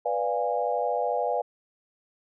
sine chord, B diminished seventh, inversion none, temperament equal with one note detuned, 493.9 / 587.3 / 698.5 / 823 Hz, B4 / D5 / F5 / Ab5, 0 / 0 / 0 / -16 cents, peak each -29 / -30 / -29 / -30 dBFS, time 0.05-1.42 s, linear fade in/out 10 ms, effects none

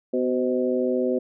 harmonic tone with a mistuned harmonic, 125.3 Hz, B2, 25 cents sharp, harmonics 2 / 3 / 4 / 5, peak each -25 / -25 / -25 / -32 dBFS, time 0.13-1.19 s, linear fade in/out 10 ms, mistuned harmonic 4, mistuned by +41 cents, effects none

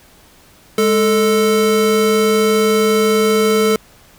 square tone pair together, 207.7 / 440.1 Hz, G#3 / A4, 0 / 0 cents, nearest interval octave + minor second, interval 1300 cents, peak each -18 / -13 dBFS, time 0.78-3.76 s, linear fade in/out 2 ms, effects pink hiss -47 dBFS RMS until 4.18 s

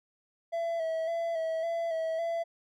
triangle tone with vibrato, 659.3 Hz, E5, in tune, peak -27 dBFS, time 0.52-2.44 s, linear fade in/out 20 ms, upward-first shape square, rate 1.8 Hz, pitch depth 31 cents each way, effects none

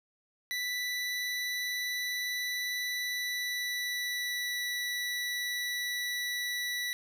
25% pulse tone with pitch glide, 1975.5 to 1959.6 Hz, B6 to B6, 0 to -14 cents, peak -28 dBFS, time 0.51-6.93 s, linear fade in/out 0 ms, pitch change -14 cents, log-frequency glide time 2.92-4.65 s, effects none

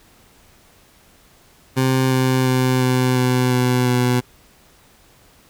20% pulse tone with pitch steps, 130.81 / 129.68 / 128.56 / 127.45 / 126.35 / 125.26 / 124.18 Hz, C3 / C3 / C3 / C3 / B2 / B2 / B2, 0 / -15 / -30 / -45 / +40 / +25 / +10 cents, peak -10 dBFS, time 1.76-4.21 s, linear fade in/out 20 ms, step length 350 ms, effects pink hiss -52 dBFS RMS until 5.49 s

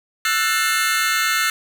sawtooth chord, F# half-diminished seventh, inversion third, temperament just, 1332 / 1480 / 1776 / 2131 Hz, E6 / F#6 / A6 / C7, +18 / 0 / +16 / +31 cents, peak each -18 / -20 / -19 / -20 dBFS, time 0.25-1.5 s, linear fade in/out 2 ms, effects none

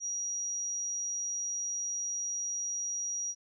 sine tone, 5750 Hz, F8, 50 cents sharp, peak -32 dBFS, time 0-3.35 s, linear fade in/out 50 ms, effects none

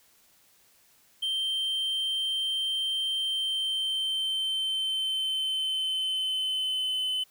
triangle tone with pitch glide, 3136 to 3034 Hz, G7 to F#7, 0 to +43 cents, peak -25 dBFS, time 1.22-7.24 s, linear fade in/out 10 ms, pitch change -57 cents, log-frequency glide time 3.17-7.12 s, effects white hiss -62 dBFS RMS until 7.3 s

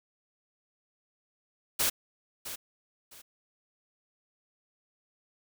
white noise with echo, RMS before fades -27 dBFS, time 1.79-1.9 s, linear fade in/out 10 ms, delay 660 ms, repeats 2, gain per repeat -12 dB, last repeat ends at 3.22 s, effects none

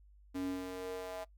square tone with high-pass filter sweep, 92.2 Hz, F#2, 6 cents flat, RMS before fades -40 dBFS, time 0.34-1.25 s, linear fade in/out 20 ms, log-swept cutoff 240 to 670 Hz, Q 4.5, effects noise-tail reverb RT60 0.1 s tail -20 dB re dry + added 50 Hz sine -58 dBFS peak until 1.37 s

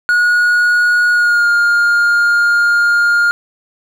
triangle tone with pitch glide, 1449 to 1412.6 Hz, F#6 to F6, -37 to +19 cents, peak -7 dBFS, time 0.09-3.31 s, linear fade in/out 0 ms, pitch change -44 cents, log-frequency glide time 1.11-1.49 s, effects none

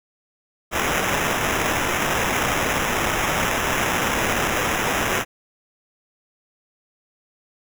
blue noise with sample-and-hold, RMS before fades -22 dBFS, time 0.71-5.25 s, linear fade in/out 50 ms, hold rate 4410 Hz, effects none

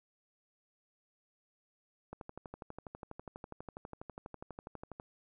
click train, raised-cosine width 1 ms, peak -30 dBFS, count 36, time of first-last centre 2.13-4.999 s, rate 12.2 Hz, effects none

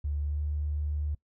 triangle tone with pitch glide, 73 to 74.36 Hz, D2 to D2, -10 to +22 cents, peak -24 dBFS, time 0.04-1.15 s, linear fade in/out 10 ms, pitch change +32 cents, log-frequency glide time 0.24-0.4 s, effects noise-tail reverb RT60 0.1 s tail -24 dB re dry + tanh soft clip ceiling -26 dBFS

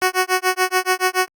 10% pulse tone with tremolo, 370 Hz, F#4, in tune, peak -5 dBFS, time 0.02-1.28 s, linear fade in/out 0 ms, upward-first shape sine, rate 7 Hz, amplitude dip 100%, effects Opus 48 kbps

